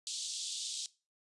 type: band-pass noise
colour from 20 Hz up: pink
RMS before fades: -40 dBFS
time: 0.07-0.86 s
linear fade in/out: 0 ms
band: 3300 to 8700 Hz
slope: 48 dB/octave
effects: noise-tail reverb RT60 0.3 s tail -19 dB re dry + resampled to 24000 Hz